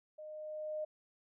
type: tone with level ramp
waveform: sine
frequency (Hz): 614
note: D#5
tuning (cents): -23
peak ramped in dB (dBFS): -46 to -35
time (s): 0.18-0.85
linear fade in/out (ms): 10
effects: none